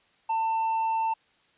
triangle tone, 895 Hz, A5, 29 cents sharp, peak -22 dBFS, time 0.29-1.14 s, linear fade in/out 10 ms, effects white hiss -64 dBFS RMS until 1.57 s + resampled to 8000 Hz

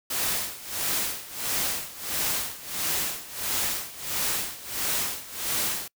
white noise with tremolo, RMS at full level -26 dBFS, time 0.1-5.88 s, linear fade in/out 5 ms, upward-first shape sine, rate 1.5 Hz, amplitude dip 85%, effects noise-tail reverb RT60 0.1 s tail -25 dB re dry

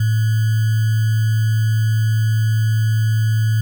sine tone with sample-and-hold, 110 Hz, A2, in tune, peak -13 dBFS, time 0-3.61 s, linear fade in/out 5 ms, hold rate 1575 Hz, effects none

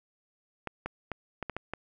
clicks, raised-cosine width 0.5 ms, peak -19 dBFS, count 7, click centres 0.673 / 0.86 / 1.117 / 1.427 / 1.497 / 1.566 / 1.736 s, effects none

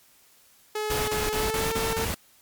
sawtooth tone with pitch glide, 426.3 to 448.5 Hz, G#4 to A4, +45 to +33 cents, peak -23 dBFS, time 0.75-2.05 s, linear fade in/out 5 ms, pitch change +88 cents, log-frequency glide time 1.29-1.71 s
pink noise bursts, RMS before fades -29 dBFS, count 6, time 0.9-2.145 s, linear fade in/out 2 ms, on 180 ms, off 33 ms
effects white hiss -58 dBFS RMS until 2.41 s + MP3 96 kbps

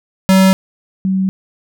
square / sine tone pair in turn, 190 / 190 Hz, F#3 / F#3, +46 / +46 cents, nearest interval unison, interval 0 cents, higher neither, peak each -7 / -12 dBFS, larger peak first, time 0.29-0.53 / 1.05-1.29 s, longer neither, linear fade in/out 0 ms, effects none

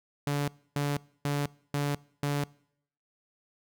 sawtooth tone bursts, 143.9 Hz, D3, 35 cents flat, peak -23 dBFS, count 5, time 0.27-2.44 s, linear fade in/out 2 ms, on 210 ms, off 280 ms, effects noise-tail reverb RT60 0.7 s tail -24 dB re dry

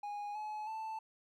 triangle tone with pitch steps, 824 / 852.1 / 881.1 Hz, G#5 / G#5 / A5, -14 / +44 / +2 cents, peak -37 dBFS, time 0.03-0.99 s, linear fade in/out 5 ms, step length 320 ms, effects none

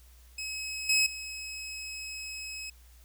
20% pulse tone with level steps, 2561 Hz, D#7, 49 cents sharp, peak -30 / -18 / -33 dBFS, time 0.38-2.7 s, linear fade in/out 5 ms, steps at 0.89 / 1.06 s, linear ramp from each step 5 ms, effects added 60 Hz sine -53 dBFS peak until 3.04 s + white hiss -62 dBFS RMS until 3.04 s

